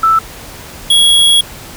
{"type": "tone pair in turn", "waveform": ["sine", "square"], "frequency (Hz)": [1320, 3326], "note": ["E6", "G#7"], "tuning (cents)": [2, 2], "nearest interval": "octave + major third", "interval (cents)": 1600, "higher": "second", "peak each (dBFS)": -6, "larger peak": "neither", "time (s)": [[0.03, 0.19], [0.9, 1.41]], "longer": "second", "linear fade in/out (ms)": 5, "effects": ["pink hiss -31 dBFS RMS until 1.76 s"]}